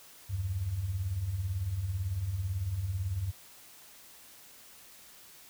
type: beating tone pair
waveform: sine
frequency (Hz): 78.4 / 96.4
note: D#2 / G2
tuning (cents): +14 / -28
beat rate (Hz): 18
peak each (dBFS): -38 / -31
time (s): 0.29-3.32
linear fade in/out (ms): 20
effects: white hiss -54 dBFS RMS until 5.49 s